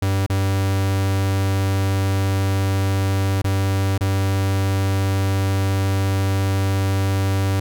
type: tone with dropouts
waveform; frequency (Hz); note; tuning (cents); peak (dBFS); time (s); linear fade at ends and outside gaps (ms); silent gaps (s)
45% pulse; 97.1; G2; -16; -17; 0.02-7.6; 5; 0.264-0.298 / 3.419-3.443 / 3.979-4.008
effects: none

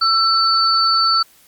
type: tone pair together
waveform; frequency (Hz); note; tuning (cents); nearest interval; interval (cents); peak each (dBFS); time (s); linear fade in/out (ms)
sine; 1335 / 4505; E6 / C#8; +22 / +27; octave + major sixth; 2105; -15; 0.01-1.23; 10
effects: white hiss -51 dBFS RMS until 1.47 s + Opus 48 kbps

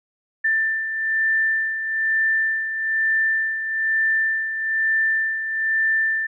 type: beating tone pair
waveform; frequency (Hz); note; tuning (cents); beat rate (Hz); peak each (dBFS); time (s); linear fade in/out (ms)
sine; 1778 / 1779.1; A6 / A6; +18 / +19; 1.1; -19 / -27; 0.44-6.27; 10
effects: none

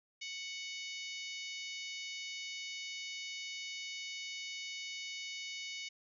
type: harmonic tone with a mistuned harmonic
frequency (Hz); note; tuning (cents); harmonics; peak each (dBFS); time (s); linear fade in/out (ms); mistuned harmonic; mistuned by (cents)
740; F#5; 0; 3 / 4 / 5 / 6 / 7 / 8 / 9; -45 / -47 / -49 / -51 / -52 / -53 / -54; 0.21-5.89; 10; 6; +26
effects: none

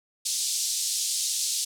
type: band-pass noise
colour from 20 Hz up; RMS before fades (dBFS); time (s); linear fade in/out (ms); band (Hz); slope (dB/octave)
white; -28; 0.25-1.65; 10; 3900 to 9000; 24
effects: none

